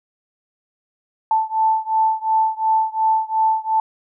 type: beating tone pair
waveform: sine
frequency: 880 / 882.8 Hz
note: A5 / A5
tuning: 0 / +5 cents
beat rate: 2.8 Hz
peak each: -18 / -19 dBFS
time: 1.31-3.8 s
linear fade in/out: 2 ms
effects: none